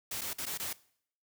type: noise with dropouts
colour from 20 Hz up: white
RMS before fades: -37 dBFS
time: 0.11-0.73 s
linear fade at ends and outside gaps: 5 ms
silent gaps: 0.211-0.215 / 0.333-0.383 / 0.456-0.464 / 0.576-0.597 s
effects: noise-tail reverb RT60 0.6 s tail -20 dB re dry